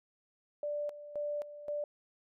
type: tone with tremolo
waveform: sine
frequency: 588 Hz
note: D5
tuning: 2 cents sharp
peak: -33 dBFS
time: 0.63-1.84 s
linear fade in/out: 2 ms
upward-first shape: square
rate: 1.9 Hz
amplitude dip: 75%
effects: none